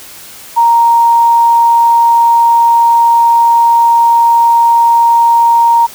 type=tone; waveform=sine; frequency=932.3 Hz; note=A#5; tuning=in tune; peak=-4 dBFS; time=0.56-5.87 s; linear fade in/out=20 ms; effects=white hiss -32 dBFS RMS until 5.94 s